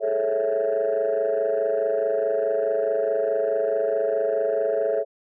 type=chord; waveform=sine; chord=A major seventh; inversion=third; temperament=equal; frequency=415.3 / 440 / 554.4 / 659.3 Hz; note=G#4 / A4 / C#5 / E5; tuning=0 / 0 / 0 / 0 cents; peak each=-28 / -24 / -24 / -24 dBFS; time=0-5.05 s; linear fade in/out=50 ms; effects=tanh soft clip ceiling -15 dBFS